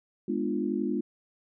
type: chord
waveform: sine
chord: G# diminished seventh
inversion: none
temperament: equal with one note detuned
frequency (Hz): 207.7 / 246.9 / 299.1 / 349.2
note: G#3 / B3 / D4 / F4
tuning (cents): 0 / 0 / +32 / 0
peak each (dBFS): -32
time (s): 0.28-1.01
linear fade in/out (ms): 5
effects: none